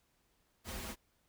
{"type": "noise with comb filter", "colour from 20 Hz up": "pink", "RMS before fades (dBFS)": -43, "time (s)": [0.64, 0.96], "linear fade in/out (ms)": 50, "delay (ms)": 6.8, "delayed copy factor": -0.8, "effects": ["pink hiss -75 dBFS RMS until 1.28 s"]}